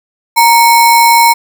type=tone with sample-and-hold; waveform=sine; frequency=932.3 Hz; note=A#5; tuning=in tune; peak=-3 dBFS; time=0.36-1.34 s; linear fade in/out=20 ms; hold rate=3150 Hz; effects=none